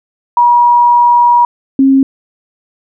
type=tone pair in turn; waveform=sine; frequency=960 / 269.4 Hz; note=B5 / C#4; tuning=-49 / -49 cents; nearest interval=octave + minor seventh; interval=2200 cents; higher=first; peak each=-4 dBFS; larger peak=neither; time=0.37-1.45 / 1.79-2.03 s; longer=first; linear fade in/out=2 ms; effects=none